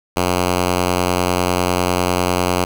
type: tone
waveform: 5% pulse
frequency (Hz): 90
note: F#2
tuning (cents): -47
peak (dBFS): -4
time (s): 0.16-2.65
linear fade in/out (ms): 10
effects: none